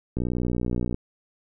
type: click train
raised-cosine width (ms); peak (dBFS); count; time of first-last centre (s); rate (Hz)
3; -14; 48; 0.17-0.944; 60.7
effects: none